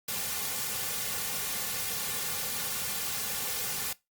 white noise with comb filter, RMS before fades -33 dBFS, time 0.08-3.93 s, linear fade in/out 5 ms, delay 3.1 ms, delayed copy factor -0.9, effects noise-tail reverb RT60 0.2 s tail -20 dB re dry + Opus 48 kbps

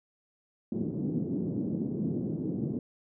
pink band-pass noise, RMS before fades -32 dBFS, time 0.72-2.79 s, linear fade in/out 2 ms, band 150 to 340 Hz, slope 24 dB/octave, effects none

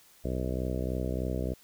harmonic tone, 63.3 Hz, B1, 43 cents sharp, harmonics 1 / 2 / 3 / 4 / 5 / 6 / 7 / 8 / 9 / 10, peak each -33 / -36 / -38 / -39 / -40 / -41 / -41 / -42 / -43 / -43 dBFS, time 0.24-1.54 s, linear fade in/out 10 ms, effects white hiss -59 dBFS RMS until 1.63 s

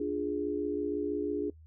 sine chord, D diminished, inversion none, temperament equal, 293.7 / 349.2 / 415.3 Hz, D4 / F4 / Ab4, 0 / 0 / 0 cents, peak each -33 / -36 / -33 dBFS, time 0-1.5 s, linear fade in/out 5 ms, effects noise-tail reverb RT60 0.1 s tail -21 dB re dry + added 79 Hz sine -51 dBFS peak until 1.66 s

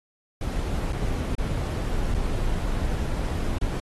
brown noise with dropouts, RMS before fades -26 dBFS, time 0.41-3.8 s, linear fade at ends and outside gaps 2 ms, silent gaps 0.925-0.929 / 1.351-1.383 / 2.141-2.146 / 3.585-3.613 s, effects AAC 32 kbps

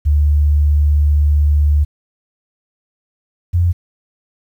sine tone pair in turn, 73.7 / 86.91 Hz, D2 / F2, +7 / -8 cents, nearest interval minor third, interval 285 cents, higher second, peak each -9 / -10 dBFS, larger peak first, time 0.05-1.85 / 3.53-3.73 s, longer first, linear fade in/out 20 ms, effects 8-bit

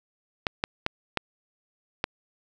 clicks, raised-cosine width 0.3 ms, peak -8 dBFS, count 5, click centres 0.468 / 0.639 / 0.864 / 1.173 / 2.041 s, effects none

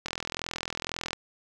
click train, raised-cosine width 0.2 ms, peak -14 dBFS, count 46, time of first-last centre 0.06-1.131 s, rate 42 Hz, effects none

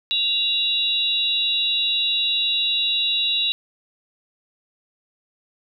sine tone cluster, 2789 / 3528 / 3876 Hz, F7 / A7 / B7, -3 / +4 / -33 cents, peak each -25 / -27 / -20 dBFS, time 0.11-3.52 s, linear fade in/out 0 ms, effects none

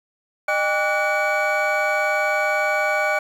triangle tone cluster, 610 / 799 / 1152 / 1471 / 2279 Hz, D#5 / G5 / D6 / F#6 / C#7, -34 / +33 / -34 / -11 / +47 cents, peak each -21 / -24 / -27 / -22 / -23 dBFS, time 0.48-3.19 s, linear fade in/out 5 ms, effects 8-bit

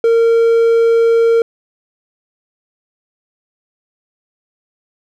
triangle tone, 460 Hz, A#4, 23 cents flat, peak -6 dBFS, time 0.04-1.42 s, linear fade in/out 2 ms, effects none

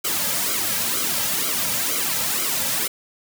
white noise with flanger, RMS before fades -23 dBFS, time 0.04-2.88 s, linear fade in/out 10 ms, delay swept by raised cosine 1.1 to 2.8 ms, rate 2.1 Hz, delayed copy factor -0.9, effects none

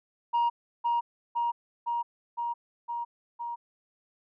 sine tone with echo, 945 Hz, A#5, 23 cents sharp, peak -20 dBFS, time 0.33-0.5 s, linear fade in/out 20 ms, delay 510 ms, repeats 6, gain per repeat -2 dB, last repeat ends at 3.56 s, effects tanh soft clip ceiling -21 dBFS

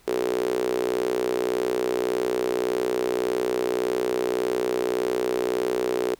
sawtooth tone with high-pass filter, 61.74 Hz, B1, in tune, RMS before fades -25 dBFS, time 0.07-6.15 s, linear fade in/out 10 ms, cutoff 400 Hz, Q 7.9, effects pink hiss -57 dBFS RMS until 6.19 s

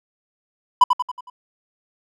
triangle tone with echo, 994 Hz, B5, 11 cents sharp, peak -5 dBFS, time 0.81-0.84 s, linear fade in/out 5 ms, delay 92 ms, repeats 5, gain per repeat -6 dB, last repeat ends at 1.3 s, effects none

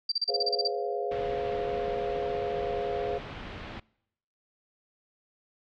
sine tone bursts, 4691 Hz, D8, 3 cents flat, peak -24 dBFS, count 10, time 0.09-0.677 s, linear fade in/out 5 ms, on 29 ms, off 33 ms
sine chord, C# dominant seventh, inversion second, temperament equal with one note detuned, 415.3 / 493.9 / 543.3 / 698.5 Hz, G#4 / B4 / C#5 / E#5, 0 / 0 / -35 / 0 cents, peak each -32 / -35 / -35 / -34 dBFS, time 0.28-3.19 s, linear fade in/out 20 ms
pink low-pass noise, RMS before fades -41 dBFS, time 1.11-3.8 s, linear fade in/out 5 ms, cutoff 3500 Hz, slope 24 dB/octave
effects noise-tail reverb RT60 0.8 s tail -25 dB re dry

